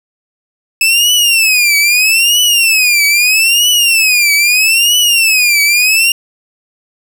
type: tone with vibrato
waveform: sawtooth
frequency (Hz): 2603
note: E7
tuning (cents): -22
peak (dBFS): -4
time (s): 0.81-6.12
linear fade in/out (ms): 2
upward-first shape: triangle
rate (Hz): 0.78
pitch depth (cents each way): 240
effects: none